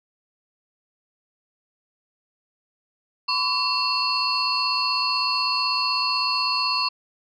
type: tone cluster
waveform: sine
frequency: 1013 / 1129 / 2714 / 4371 / 4861 Hz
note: B5 / C#6 / E7 / C#8 / D#8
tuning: +44 / +31 / +50 / -25 / -41 cents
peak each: -27 / -28 / -28 / -23 / -31 dBFS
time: 3.28-6.89 s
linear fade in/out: 10 ms
effects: tanh soft clip ceiling -10 dBFS